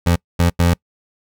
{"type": "tone bursts at uneven times", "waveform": "25% pulse", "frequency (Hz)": 86.2, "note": "F2", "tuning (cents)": -22, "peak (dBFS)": -8, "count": 3, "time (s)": [[0.06, 0.16], [0.39, 0.5], [0.59, 0.74]], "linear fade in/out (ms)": 10, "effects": ["noise-tail reverb RT60 0.1 s tail -26 dB re dry"]}